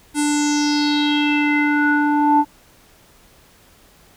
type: tone with low-pass filter sweep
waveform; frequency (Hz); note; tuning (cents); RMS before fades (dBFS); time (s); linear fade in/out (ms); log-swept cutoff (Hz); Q
square; 294.4; D4; +4; -17; 0.14-2.45; 50; 9500 to 820; 5.3
effects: pink hiss -51 dBFS RMS until 4.16 s